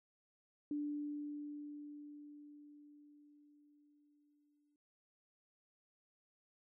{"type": "tone with exponential decay", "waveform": "sine", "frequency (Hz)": 293.7, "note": "D4", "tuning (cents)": 0, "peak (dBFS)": -36, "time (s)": [0.71, 4.76], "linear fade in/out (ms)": 2, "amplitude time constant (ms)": 880, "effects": []}